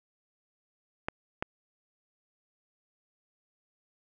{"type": "clicks", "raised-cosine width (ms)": 0.5, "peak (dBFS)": -15, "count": 2, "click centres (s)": [1.085, 1.425], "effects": []}